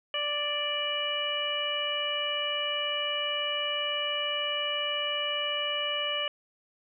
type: harmonic tone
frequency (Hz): 587.3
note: D5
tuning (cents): 0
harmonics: 1 / 2 / 3 / 4 / 5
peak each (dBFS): -35 / -37 / -39 / -36 / -30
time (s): 0.14-6.28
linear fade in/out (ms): 2
effects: none